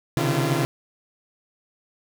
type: tone cluster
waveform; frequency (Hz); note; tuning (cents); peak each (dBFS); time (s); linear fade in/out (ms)
sawtooth; 130.3 / 138.9 / 153.1 / 341; C3 / C#3 / D#3 / F4; -7 / +4 / -28 / -41; -22; 0.17-0.65; 0
effects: none